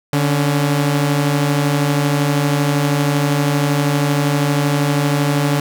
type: tone pair together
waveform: sawtooth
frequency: 145.74 / 278.8 Hz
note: D3 / C#4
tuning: -13 / +10 cents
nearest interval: major seventh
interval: 1123 cents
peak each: -11 / -17 dBFS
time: 0.13-5.6 s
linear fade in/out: 2 ms
effects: none